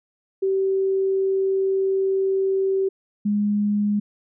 sine tone pair in turn, 385.4 / 206.7 Hz, G4 / G#3, -29 / -8 cents, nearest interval major seventh, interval 1079 cents, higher first, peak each -18 dBFS, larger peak neither, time 0.42-2.89 / 3.25-4 s, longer first, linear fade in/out 10 ms, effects none

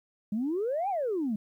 sine exponential two-way sweep, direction up then down, 199.6 to 830.6 to 199.6 Hz, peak -26 dBFS, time 0.32-1.36 s, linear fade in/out 5 ms, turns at 0.89 s, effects tanh soft clip ceiling -23 dBFS + 11-bit

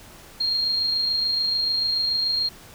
sine tone with amplitude modulation, 4226 Hz, C8, 16 cents sharp, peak -19 dBFS, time 0.4-2.49 s, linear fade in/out 10 ms, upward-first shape sine, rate 26.9 Hz, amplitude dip 30%, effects pink hiss -46 dBFS RMS until 2.74 s

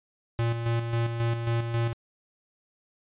square tone with tremolo, 116.54 Hz, A#2, in tune, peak -24 dBFS, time 0.39-1.93 s, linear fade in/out 0 ms, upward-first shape square, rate 3.7 Hz, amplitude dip 50%, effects resampled to 8000 Hz

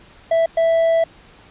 triangle tone bursts at uneven times, 659.3 Hz, E5, in tune, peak -11 dBFS, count 2, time 0.31-0.46 / 0.57-1.04 s, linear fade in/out 5 ms, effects pink hiss -47 dBFS RMS until 1.5 s + resampled to 8000 Hz

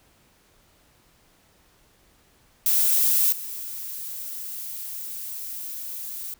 violet noise with level steps, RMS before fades -20 / -34 dBFS, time 2.66-6.34 s, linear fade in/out 2 ms, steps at 3.32 s, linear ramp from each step 5 ms, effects pink hiss -60 dBFS RMS until 6.39 s

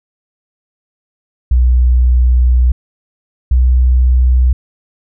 sine tone pair in turn, 61.74 / 62.71 Hz, B1 / B1, 0 / +27 cents, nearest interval unison, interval 27 cents, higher second, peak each -6 dBFS, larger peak neither, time 1.51-2.72 / 3.51-4.53 s, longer first, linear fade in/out 5 ms, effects none

